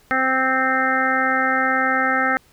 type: harmonic tone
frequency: 261.6 Hz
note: C4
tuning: in tune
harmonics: 1 / 2 / 3 / 5 / 6 / 7 / 8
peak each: -26 / -27 / -24 / -22 / -23 / -23 / -28 dBFS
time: 0.11-2.37 s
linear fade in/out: 0 ms
effects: pink hiss -55 dBFS RMS until 2.52 s